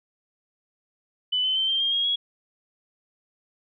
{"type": "tone with pitch steps", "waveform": "sine", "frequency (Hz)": [2999, 3051, 3105, 3159, 3214, 3270, 3328], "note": ["F#7", "G7", "G7", "G7", "G7", "G#7", "G#7"], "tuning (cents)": [23, -48, -17, 13, 43, -28, 3], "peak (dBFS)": -21, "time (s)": [1.32, 2.16], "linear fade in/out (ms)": 10, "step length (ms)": 120, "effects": []}